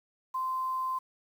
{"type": "tone with quantisation", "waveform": "sine", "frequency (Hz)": 1038, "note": "C6", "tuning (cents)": -14, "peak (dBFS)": -29, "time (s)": [0.34, 0.99], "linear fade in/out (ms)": 10, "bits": 9, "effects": []}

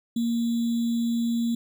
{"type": "tone with sample-and-hold", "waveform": "sine", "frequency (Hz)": 233.1, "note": "A#3", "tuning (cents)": 0, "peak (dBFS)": -22, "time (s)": [0.16, 1.55], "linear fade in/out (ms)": 5, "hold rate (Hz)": 3675, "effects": []}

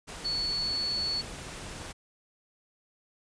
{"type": "tone in noise", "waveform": "sine", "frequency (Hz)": 4426, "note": "C#8", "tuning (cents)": -3, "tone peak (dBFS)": -28, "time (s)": [0.24, 1.22], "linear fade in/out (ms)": 20, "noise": "pink", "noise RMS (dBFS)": -41, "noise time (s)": [0.07, 1.93], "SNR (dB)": 10, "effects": ["resampled to 22050 Hz"]}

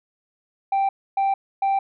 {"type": "tone bursts", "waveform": "sine", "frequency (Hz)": 784, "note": "G5", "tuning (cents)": 0, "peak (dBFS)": -15, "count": 3, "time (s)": [0.72, 1.79], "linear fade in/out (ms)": 5, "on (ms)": 170, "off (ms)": 280, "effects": ["tanh soft clip ceiling -17 dBFS"]}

